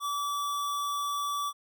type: tone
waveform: square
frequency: 1153 Hz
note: D6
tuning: 32 cents flat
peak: -30 dBFS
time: 0-1.53 s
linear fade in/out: 50 ms
effects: none